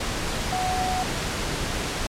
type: tone in noise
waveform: sine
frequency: 740 Hz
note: F#5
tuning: in tune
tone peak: -24 dBFS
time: 0.52-1.03 s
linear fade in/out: 5 ms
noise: pink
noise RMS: -27 dBFS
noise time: 0-2.07 s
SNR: 0 dB
effects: low-pass 8000 Hz 12 dB/octave + MP3 96 kbps